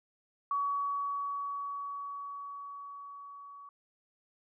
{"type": "tone with level ramp", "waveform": "sine", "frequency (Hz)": 1130, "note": "C#6", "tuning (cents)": 33, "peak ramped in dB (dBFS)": [-28, -47], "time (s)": [0.51, 3.69], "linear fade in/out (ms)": 2, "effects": []}